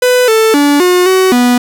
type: tone with pitch steps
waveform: 45% pulse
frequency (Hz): 498.9 / 442.5 / 288.2 / 360.2 / 375.5 / 245.4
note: B4 / A4 / D4 / F#4 / F#4 / B3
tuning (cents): +17 / +10 / -33 / -46 / +26 / -11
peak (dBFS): -6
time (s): 0.02-1.58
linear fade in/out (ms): 5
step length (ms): 260
effects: none